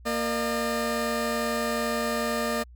20% pulse tone pair together, 231.8 / 604 Hz, A#3 / D5, -10 / +48 cents, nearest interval octave + perfect fourth, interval 1658 cents, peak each -23 dBFS, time 0.05-2.64 s, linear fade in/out 20 ms, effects added 60 Hz sine -45 dBFS peak until 2.75 s + MP3 96 kbps

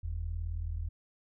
sine tone pair together, 43.51 / 82.4 Hz, F1 / E2, -6 / 0 cents, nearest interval major seventh, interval 1106 cents, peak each -36 / -35 dBFS, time 0.03-0.89 s, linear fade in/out 10 ms, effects none

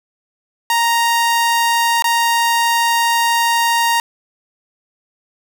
sawtooth tone with dropouts, 932.3 Hz, A#5, in tune, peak -9 dBFS, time 0.7-4 s, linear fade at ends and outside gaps 1 ms, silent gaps 2.023-2.042 s, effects none

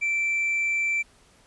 sine tone with hard clipping, 2338 Hz, D7, 8 cents flat, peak -23 dBFS, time 0.01-1.03 s, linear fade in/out 20 ms, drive 2 dB, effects pink hiss -58 dBFS RMS until 1.46 s + resampled to 24000 Hz

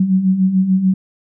sine beating tone pair, 183.4 / 190.2 Hz, F#3 / F#3, -15 / +48 cents, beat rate 6.8 Hz, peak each -19 / -12 dBFS, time 0-0.94 s, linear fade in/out 5 ms, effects none

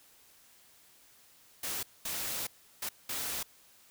white noise bursts at uneven times, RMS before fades -36 dBFS, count 4, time 1.63-1.83 / 2.05-2.47 / 2.82-2.89 / 3.09-3.43 s, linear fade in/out 5 ms, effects white hiss -61 dBFS RMS until 3.9 s

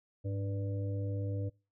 harmonic tone with a mistuned harmonic, 98 Hz, G2, in tune, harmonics 1 / 3 / 5 / 6, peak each -33 / -43 / -44 / -49 dBFS, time 0.24-1.5 s, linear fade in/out 20 ms, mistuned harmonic 1, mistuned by +85 cents, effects noise-tail reverb RT60 0.3 s tail -24 dB re dry

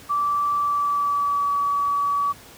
sine tone with pitch glide, 1162 to 1140.7 Hz, D6 to C#6, -19 to +49 cents, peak -19 dBFS, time 0.09-2.33 s, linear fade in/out 20 ms, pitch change -32 cents, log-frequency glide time 0.59-1.53 s, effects pink hiss -45 dBFS RMS until 2.57 s + high-pass 60 Hz 12 dB/octave

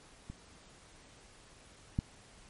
clicks, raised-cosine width 5 ms, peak -30 / -18 dBFS, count 2, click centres 0.3 / 1.989 s, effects pink hiss -58 dBFS RMS until 2.49 s + MP3 48 kbps

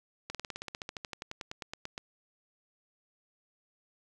slowing click train, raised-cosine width 0.2 ms, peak -21 dBFS, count 22, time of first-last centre 0.3-1.979 s, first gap 47 ms, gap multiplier 1.05, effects none

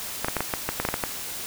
clicks, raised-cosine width 0.5 ms, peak -9 dBFS, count 11, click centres 0.246 / 0.284 / 0.367 / 0.406 / 0.538 / 0.69 / 0.8 / 0.851 / 0.888 / 0.941 / 1.038 s, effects white hiss -34 dBFS RMS until 1.46 s

